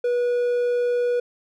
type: tone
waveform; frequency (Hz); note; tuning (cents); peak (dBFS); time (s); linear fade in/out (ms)
triangle; 486.1; B4; -28; -17; 0.04-1.2; 5
effects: none